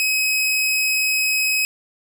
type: tone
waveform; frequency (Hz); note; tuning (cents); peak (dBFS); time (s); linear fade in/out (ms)
sawtooth; 2543; D#7; +37; -14; 0-1.65; 0
effects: none